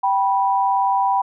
sine tone pair together, 781.1 / 981 Hz, G5 / B5, -6 / -12 cents, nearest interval major third, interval 394 cents, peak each -18 dBFS, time 0.03-1.22 s, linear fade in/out 10 ms, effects none

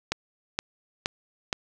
click train, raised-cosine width 0.2 ms, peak -8 dBFS, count 4, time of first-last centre 0.12-1.528 s, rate 2.13 Hz, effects none

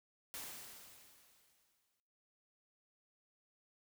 white noise with exponential decay, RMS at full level -45 dBFS, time 0.34-2 s, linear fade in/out 0 ms, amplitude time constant 360 ms, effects noise-tail reverb RT60 1.0 s tail -19 dB re dry

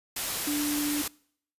sine tone in noise, 293.7 Hz, D4, in tune, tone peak -27 dBFS, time 0.47-1.02 s, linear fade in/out 5 ms, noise white, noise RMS -31 dBFS, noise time 0.16-1.08 s, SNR +1 dB, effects noise-tail reverb RT60 0.6 s tail -24 dB re dry + resampled to 32000 Hz

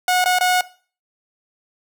sawtooth tone with dropouts, 729 Hz, F#5, 26 cents flat, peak -11 dBFS, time 0.08-0.61 s, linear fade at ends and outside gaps 2 ms, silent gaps 0.242-0.258 / 0.387-0.409 s, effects noise-tail reverb RT60 0.4 s tail -18 dB re dry

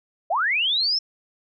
sine linear sweep, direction up, 591 to 5410 Hz, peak -19 dBFS, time 0.3-0.99 s, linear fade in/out 10 ms, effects none

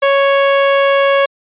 sawtooth tone, 554.4 Hz, C#5, in tune, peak -5 dBFS, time 0.02-1.26 s, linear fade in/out 10 ms, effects resampled to 8000 Hz

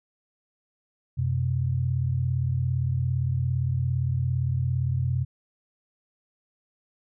sine tone pair together, 91.16 / 128.7 Hz, F#2 / C3, -25 / -28 cents, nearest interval tritone, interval 597 cents, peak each -27 / -24 dBFS, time 1.17-5.25 s, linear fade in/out 20 ms, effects none

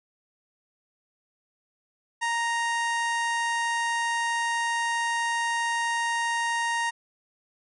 harmonic tone with a mistuned harmonic, 932.3 Hz, A#5, in tune, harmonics 1 / 2 / 3 / 4 / 5 / 6 / 7 / 8 / 9 / 10, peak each -27 / -28 / -37 / -42 / -46 / -43 / -43 / -45 / -51 / -43 dBFS, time 2.21-6.91 s, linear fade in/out 20 ms, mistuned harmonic 7, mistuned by -35 cents, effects none

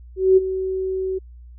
sine tone with ADSR envelope, 377.6 Hz, F#4, 35 cents sharp, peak -8 dBFS, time 0.16-1.19 s, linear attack 210 ms, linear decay 22 ms, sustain -13 dB, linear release 15 ms, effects added 60 Hz sine -39 dBFS peak until 1.58 s

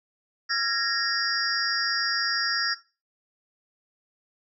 sine tone cluster, 1366 / 1662 / 1851 / 4897 / 5500 Hz, F6 / G#6 / A#6 / D#8 / F8, -39 / +1 / -13 / -28 / -27 cents, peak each -30 dBFS, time 0.49-2.75 s, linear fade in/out 20 ms, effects noise-tail reverb RT60 0.3 s tail -17 dB re dry

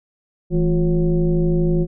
sine tone with frequency modulation, 164.81 Hz, E3, in tune, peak -14 dBFS, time 0.5-1.87 s, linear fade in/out 50 ms, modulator 191 Hz, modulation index 1.1, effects none

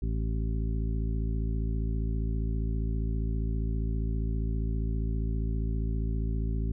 harmonic tone, 55 Hz, A1, in tune, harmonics 1 / 2 / 3 / 4 / 5 / 7, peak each -28 / -34 / -38 / -40 / -42 / -45 dBFS, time 0.02-6.72 s, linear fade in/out 5 ms, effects none

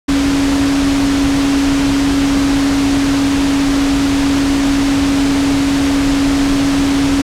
sine tone in noise, 277.9 Hz, C#4, 4 cents sharp, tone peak -11 dBFS, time 0.08-7.22 s, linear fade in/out 10 ms, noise pink, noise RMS -19 dBFS, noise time 0.08-7.22 s, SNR +5 dB, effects low-pass 7000 Hz 12 dB/octave

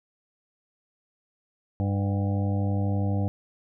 harmonic tone with a mistuned harmonic, 99.6 Hz, G2, 28 cents sharp, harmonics 1 / 2 / 3 / 5 / 6 / 7 / 8, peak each -24 / -30 / -34 / -38 / -40 / -41 / -42 dBFS, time 1.8-3.28 s, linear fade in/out 0 ms, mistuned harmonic 7, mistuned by +67 cents, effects none

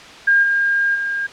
sine tone with level steps, 1612 Hz, G6, 48 cents sharp, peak -10 / -14 / -19 dBFS, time 0.27-1.27 s, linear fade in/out 10 ms, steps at 0.42 / 0.94 s, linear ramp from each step 20 ms, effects white hiss -38 dBFS RMS until 1.32 s + low-pass 4000 Hz 12 dB/octave

